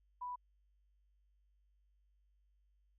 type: tone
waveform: sine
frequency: 987.8 Hz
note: B5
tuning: in tune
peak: -40 dBFS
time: 0.21-0.36 s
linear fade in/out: 10 ms
effects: added 50 Hz sine -70 dBFS peak until 2.98 s